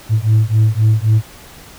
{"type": "beating tone pair", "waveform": "sine", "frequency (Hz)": [107.5, 111.3], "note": ["A2", "A2"], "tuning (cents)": [-40, 20], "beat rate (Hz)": 3.8, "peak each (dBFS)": -11, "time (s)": [0.09, 1.22], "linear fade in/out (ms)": 50, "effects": ["tanh soft clip ceiling -6 dBFS", "pink hiss -39 dBFS RMS until 1.78 s"]}